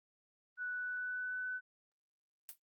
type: tone with pitch glide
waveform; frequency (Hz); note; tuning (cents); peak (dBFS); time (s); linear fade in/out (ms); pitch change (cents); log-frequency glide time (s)
sine; 1480 to 1503.3; F#6 to F#6; 0 to +27; -37; 0.57-1.61; 50; +27; 0.68-1.47
type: noise with exponential decay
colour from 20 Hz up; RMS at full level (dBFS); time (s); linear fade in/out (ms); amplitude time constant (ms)
blue; -42; 2.49-2.58; 0; 18
effects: Opus 32 kbps